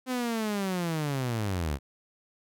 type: linear sweep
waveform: sawtooth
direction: down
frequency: 259.2 to 65.41 Hz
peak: -24 dBFS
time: 0.06-1.79 s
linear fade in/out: 50 ms
effects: none